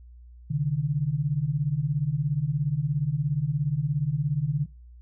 sine beating tone pair, 134.3 / 151.3 Hz, C3 / D#3, +46 / -48 cents, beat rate 17 Hz, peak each -27 / -25 dBFS, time 0.5-4.66 s, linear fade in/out 10 ms, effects noise-tail reverb RT60 0.3 s tail -22 dB re dry + added 60 Hz sine -45 dBFS peak until 5.01 s

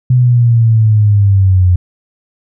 sine linear sweep, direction down, 126.9 to 88.4 Hz, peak -5 dBFS, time 0.1-1.76 s, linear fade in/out 5 ms, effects none

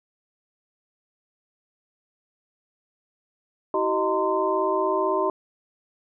sine tone cluster, 326.4 / 382.2 / 620 / 918 / 1036 Hz, E4 / G4 / D#5 / A#5 / C6, -17 / -44 / -6 / -27 / -17 cents, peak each -31 / -25 / -26 / -29 / -26 dBFS, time 3.74-5.3 s, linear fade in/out 2 ms, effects none

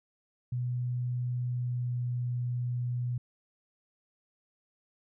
sine tone with pitch glide, 123.47 to 122.62 Hz, B2 to B2, 0 to -12 cents, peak -29 dBFS, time 0.52-3.18 s, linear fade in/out 5 ms, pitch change -12 cents, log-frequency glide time 1.44-2.02 s, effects none

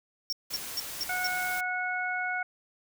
square tone bursts, 5490 Hz, F8, 31 cents flat, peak -29 dBFS, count 5, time 0.3-1.27 s, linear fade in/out 0 ms, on 26 ms, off 210 ms
white noise, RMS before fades -39 dBFS, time 0.5-1.61 s, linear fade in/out 10 ms
harmonic tone, 732 Hz, F#5, 19 cents flat, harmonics 1 / 2 / 3, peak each -34 / -31 / -35 dBFS, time 1.09-2.43 s, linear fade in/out 5 ms
effects none

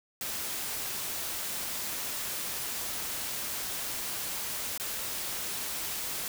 white noise with dropouts, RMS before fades -35 dBFS, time 0.21-6.28 s, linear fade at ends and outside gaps 1 ms, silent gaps 4.777-4.798 s, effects none

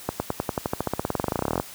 accelerating click train, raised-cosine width 1 ms, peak -9 dBFS, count 29, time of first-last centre 0.09-1.599 s, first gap 110 ms, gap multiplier 0.94, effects white hiss -42 dBFS RMS until 1.74 s + high-pass 60 Hz 12 dB/octave

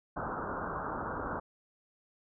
white low-pass noise, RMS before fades -37 dBFS, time 0.16-1.4 s, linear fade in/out 10 ms, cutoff 1500 Hz, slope 96 dB/octave, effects none

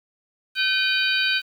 harmonic tone with a mistuned harmonic, 766 Hz, G5, 40 cents flat, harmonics 2 / 3 / 4 / 5 / 6, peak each -23 / -25 / -26 / -27 / -28 dBFS, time 0.55-1.42 s, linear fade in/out 50 ms, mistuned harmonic 3, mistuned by +110 cents, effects 8-bit

